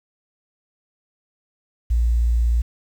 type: tone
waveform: sine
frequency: 58.27 Hz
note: A#1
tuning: in tune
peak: -15 dBFS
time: 1.9-2.62 s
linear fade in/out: 10 ms
effects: 8-bit